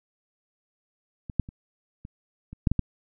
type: clicks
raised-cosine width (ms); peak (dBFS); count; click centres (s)
5; -23 / -9 / -27 / -27 / -27 / -7 / -10 / -10; 8; 1.298 / 1.397 / 1.489 / 2.051 / 2.53 / 2.672 / 2.716 / 2.793
effects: none